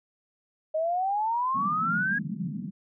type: exponential sweep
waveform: sine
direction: up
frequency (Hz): 618 to 1673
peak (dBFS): -24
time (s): 0.74-2.19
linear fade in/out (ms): 10
type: band-pass noise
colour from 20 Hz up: white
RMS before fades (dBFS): -34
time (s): 1.54-2.71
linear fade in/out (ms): 20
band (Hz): 150 to 230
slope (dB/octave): 48
effects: none